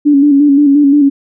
sine tone with vibrato, 285.4 Hz, D4, 49 cents flat, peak -4 dBFS, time 0.05-1.1 s, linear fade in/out 20 ms, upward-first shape square, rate 5.7 Hz, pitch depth 45 cents each way, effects none

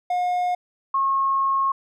triangle / sine tone pair in turn, 718 / 1085.6 Hz, F5 / C#6, +48 / -36 cents, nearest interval perfect fifth, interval 716 cents, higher second, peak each -18 dBFS, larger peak neither, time 0.1-0.55 / 0.94-1.72 s, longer second, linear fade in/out 5 ms, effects none

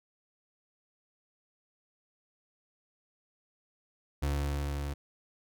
35% pulse tone with level ramp, 71.3 Hz, C#2, 49 cents sharp, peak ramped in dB -26 to -32 dBFS, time 4.22-4.94 s, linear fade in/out 10 ms, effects none

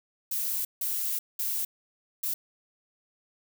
violet noise bursts at uneven times, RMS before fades -30 dBFS, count 4, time 0.31-0.65 / 0.81-1.19 / 1.39-1.65 / 2.23-2.34 s, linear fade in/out 5 ms, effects none

